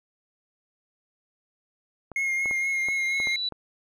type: clicks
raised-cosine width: 1 ms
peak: -24 dBFS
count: 7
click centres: 2.117 / 2.458 / 2.511 / 2.886 / 3.201 / 3.272 / 3.523 s
type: tone with vibrato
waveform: triangle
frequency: 2146 Hz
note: C7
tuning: 43 cents sharp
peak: -22 dBFS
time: 2.16-3.36 s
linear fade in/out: 2 ms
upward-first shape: triangle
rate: 4.2 Hz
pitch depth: 28 cents each way
type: tone with exponential growth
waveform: sine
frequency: 3951 Hz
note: B7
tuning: in tune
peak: -24 dBFS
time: 2.43-3.49 s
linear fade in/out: 5 ms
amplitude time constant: 230 ms
effects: none